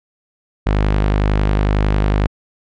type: tone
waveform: sawtooth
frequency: 51 Hz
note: G#1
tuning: 31 cents flat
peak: -9 dBFS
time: 0.66-2.27 s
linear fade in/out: 10 ms
effects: low-pass 3000 Hz 12 dB/octave